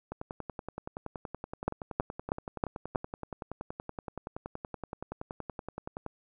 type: two click trains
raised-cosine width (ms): 1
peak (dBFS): -23 / -13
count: 64 / 5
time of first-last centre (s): 0.12-6.063 / 1.68-2.958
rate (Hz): 10.6 / 3.13
effects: none

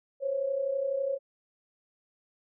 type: tone pair together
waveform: sine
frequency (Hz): 518 / 550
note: C5 / C#5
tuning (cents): -17 / -14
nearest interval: minor second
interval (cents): 103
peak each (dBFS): -34 / -28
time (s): 0.2-1.19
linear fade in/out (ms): 50
effects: none

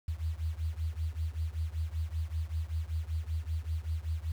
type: beating tone pair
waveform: sine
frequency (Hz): 77.78 / 82.98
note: D#2 / E2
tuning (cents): 0 / +12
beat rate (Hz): 5.2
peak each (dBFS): -34 / -35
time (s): 0.08-4.32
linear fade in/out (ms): 5
effects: 9-bit

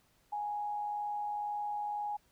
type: tone with amplitude modulation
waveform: sine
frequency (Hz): 830.6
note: G#5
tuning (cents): 0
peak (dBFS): -32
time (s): 0.32-2.17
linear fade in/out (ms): 10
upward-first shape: sine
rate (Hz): 102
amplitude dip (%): 35
effects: pink hiss -70 dBFS RMS until 2.31 s

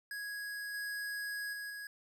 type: tone with level steps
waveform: square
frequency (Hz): 1661.2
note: G#6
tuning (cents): 0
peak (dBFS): -40 / -38 / -41 / -43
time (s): 0.11-1.87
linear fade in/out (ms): 2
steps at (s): 0.74 / 1.53 / 1.7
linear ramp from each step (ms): 2
effects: none

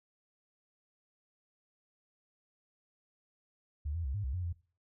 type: tone with pitch steps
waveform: sine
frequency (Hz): 73.6 / 84.4 / 66.3 / 102.6 / 65.3 / 90.3 / 86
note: D2 / E2 / C2 / G#2 / C2 / F#2 / F2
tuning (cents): +4 / +41 / +23 / -21 / -3 / -42 / -26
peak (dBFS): -33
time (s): 3.85-4.529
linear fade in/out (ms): 10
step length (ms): 97
effects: noise-tail reverb RT60 0.4 s tail -19 dB re dry

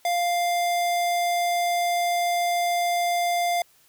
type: tone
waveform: square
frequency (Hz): 698.5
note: F5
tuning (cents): 0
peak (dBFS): -22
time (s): 0.05-3.62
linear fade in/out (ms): 2
effects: white hiss -59 dBFS RMS until 3.88 s

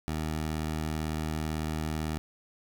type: tone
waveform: 15% pulse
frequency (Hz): 78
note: D#2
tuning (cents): +5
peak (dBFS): -24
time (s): 0.08-2.18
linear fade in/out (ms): 0
effects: none

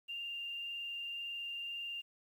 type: tone with frequency modulation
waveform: sine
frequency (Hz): 2794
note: F7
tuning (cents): 0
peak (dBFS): -39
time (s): 0.08-2.02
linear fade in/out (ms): 20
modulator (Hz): 21.9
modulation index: 1.1
effects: 11-bit

